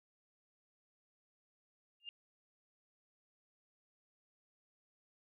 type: tone with exponential growth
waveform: sine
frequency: 2809 Hz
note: F7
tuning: 9 cents sharp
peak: -39 dBFS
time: 2-2.09 s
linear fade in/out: 1 ms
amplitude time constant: 18 ms
effects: none